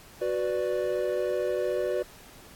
triangle chord, B minor, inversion second, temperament equal, 370 / 493.9 / 587.3 Hz, F#4 / B4 / D5, 0 / 0 / 0 cents, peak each -28 dBFS, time 0.21-2.03 s, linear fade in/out 10 ms, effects pink hiss -51 dBFS RMS until 2.55 s + AAC 64 kbps

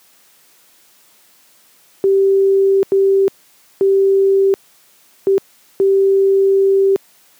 sine tone bursts at uneven times, 390 Hz, G4, 9 cents flat, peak -9 dBFS, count 5, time 2.04-2.83 / 2.92-3.28 / 3.81-4.54 / 5.27-5.38 / 5.8-6.96 s, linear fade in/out 0 ms, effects white hiss -51 dBFS RMS until 7.39 s + high-pass 150 Hz 12 dB/octave

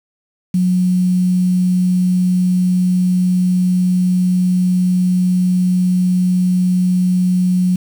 sine tone with quantisation, 181.8 Hz, F#3, 30 cents flat, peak -11 dBFS, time 0.54-7.76 s, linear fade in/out 5 ms, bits 6, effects none

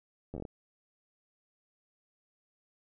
slowing click train, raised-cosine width 2 ms, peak -27 dBFS, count 7, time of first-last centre 0.34-0.452 s, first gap 11 ms, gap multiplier 1.21, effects none

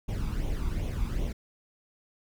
brown noise with flanger, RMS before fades -30 dBFS, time 0.08-1.33 s, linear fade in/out 10 ms, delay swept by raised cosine 0.31 to 0.85 ms, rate 2.6 Hz, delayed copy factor +0.65, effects none

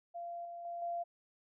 sine tone with level steps, 689 Hz, F5, 24 cents flat, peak -40 / -43 / -39 / -35 dBFS, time 0.14-1.04 s, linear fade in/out 20 ms, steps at 0.45 / 0.65 / 0.82 s, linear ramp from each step 2 ms, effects none

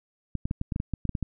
clicks, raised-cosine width 5 ms, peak -16 dBFS, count 12, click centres 0.353 / 0.455 / 0.511 / 0.614 / 0.722 / 0.761 / 0.801 / 0.937 / 1.053 / 1.093 / 1.152 / 1.227 s, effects none

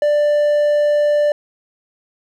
triangle tone, 590 Hz, D5, 8 cents sharp, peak -10 dBFS, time 0.02-1.32 s, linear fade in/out 2 ms, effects none

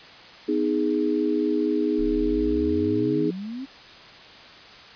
sine chord, G# minor, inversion first, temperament equal with one note detuned, 251 / 311.1 / 415.3 Hz, B3 / D#4 / G#4, +28 / 0 / 0 cents, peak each -27 / -23 / -25 dBFS, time 0.48-3.31 s, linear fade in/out 10 ms
sine exponential sweep, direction up, 30.87 to 278.8 Hz, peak -30 dBFS, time 1.98-3.66 s, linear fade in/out 20 ms
effects white hiss -45 dBFS RMS until 4.95 s + resampled to 11025 Hz

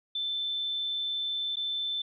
sine tone with dropouts, 3534 Hz, A7, 7 cents sharp, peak -29 dBFS, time 0.15-2.02 s, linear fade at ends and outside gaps 5 ms, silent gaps 1.558-1.568 s, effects none

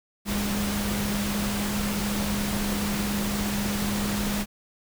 sine tone in noise, 204.4 Hz, G#3, 27 cents flat, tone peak -27 dBFS, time 0.25-4.46 s, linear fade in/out 50 ms, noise pink, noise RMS -30 dBFS, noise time 0.25-4.46 s, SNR 0 dB, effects none

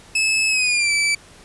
sawtooth tone with pitch glide, 2600 to 2316 Hz, E7 to D7, -24 to -25 cents, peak -13 dBFS, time 0.15-1.15 s, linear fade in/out 5 ms, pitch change -201 cents, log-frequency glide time 0.48-0.92 s, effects pink hiss -46 dBFS RMS until 1.44 s + resampled to 24000 Hz

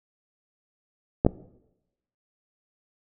clicks, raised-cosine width 2 ms, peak -4 dBFS, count 2, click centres 1.249 / 1.265 s, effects noise-tail reverb RT60 0.9 s tail -20 dB re dry

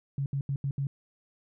sine tone bursts at uneven times, 138.59 Hz, C#3, in tune, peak -27 dBFS, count 5, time 0.18-0.26 / 0.33-0.41 / 0.49-0.56 / 0.64-0.71 / 0.78-0.87 s, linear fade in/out 2 ms, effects none

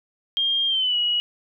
sine tone with pitch glide, 3213 to 2912 Hz, G7 to F#7, +42 to -28 cents, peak -19 dBFS, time 0.37-1.2 s, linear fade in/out 0 ms, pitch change -170 cents, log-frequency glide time 0.67-0.97 s, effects none

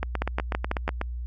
two click trains, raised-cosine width 0.5 ms, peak -12 / -10 dBFS, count 9 / 5, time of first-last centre 0.03-1.014 / 0.22-0.879 s, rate 8.13 / 6.07 Hz, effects added 60 Hz sine -30 dBFS peak until 1.26 s

